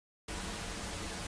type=noise with comb filter; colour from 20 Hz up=pink; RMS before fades=-40 dBFS; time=0.28-1.27 s; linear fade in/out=5 ms; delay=7.8 ms; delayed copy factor=-0.55; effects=resampled to 22050 Hz